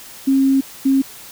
sine tone pair in turn, 270 / 270 Hz, C#4 / C#4, -45 / -45 cents, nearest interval unison, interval 0 cents, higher neither, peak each -11 dBFS, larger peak neither, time 0.27-0.61 / 0.85-1.02 s, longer first, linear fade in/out 10 ms, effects white hiss -38 dBFS RMS until 1.31 s

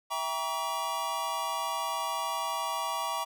square chord, E diminished seventh, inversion none, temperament just, 659.3 / 791.1 / 949.3 / 1139.2 Hz, E5 / G5 / Bb5 / Db6, 0 / +16 / +31 / +47 cents, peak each -40 / -39 / -35 / -35 dBFS, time 0.1-3.25 s, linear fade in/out 20 ms, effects none

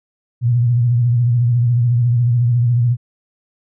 sine tone with vibrato, 120.3 Hz, B2, 45 cents flat, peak -11 dBFS, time 0.41-2.97 s, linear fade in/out 50 ms, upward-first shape triangle, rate 14 Hz, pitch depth 78 cents each way, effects none

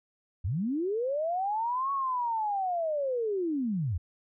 sine linear two-way sweep, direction up then down, 73.42 to 1119 to 73.42 Hz, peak -27 dBFS, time 0.44-3.98 s, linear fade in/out 10 ms, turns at 1.92 s, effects none

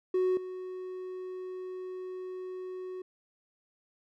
triangle tone with level steps, 369.5 Hz, F#4, 2 cents flat, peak -22 / -35 dBFS, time 0.14-3.02 s, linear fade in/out 5 ms, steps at 0.37 s, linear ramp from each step 2 ms, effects tanh soft clip ceiling -18 dBFS

